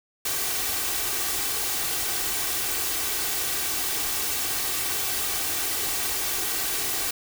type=noise with comb filter; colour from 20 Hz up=white; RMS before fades=-27 dBFS; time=0.25-7.11 s; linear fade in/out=5 ms; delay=2.6 ms; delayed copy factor=+0.55; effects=none